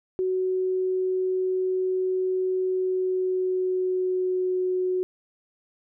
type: tone with pitch glide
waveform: sine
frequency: 372.2 to 367.9 Hz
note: F#4 to F#4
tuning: +10 to -10 cents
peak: -22 dBFS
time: 0.19-5.03 s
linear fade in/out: 0 ms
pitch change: -20 cents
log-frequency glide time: 2.66-4.59 s
effects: none